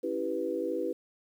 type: chord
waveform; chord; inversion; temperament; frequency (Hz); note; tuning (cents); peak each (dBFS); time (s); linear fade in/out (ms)
sine; C# half-diminished seventh; none; equal; 277.2 / 329.6 / 392 / 493.9; C#4 / E4 / G4 / B4; 0 / 0 / 0 / 0; -39 / -34 / -35 / -33; 0.03-0.93; 10
effects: 10-bit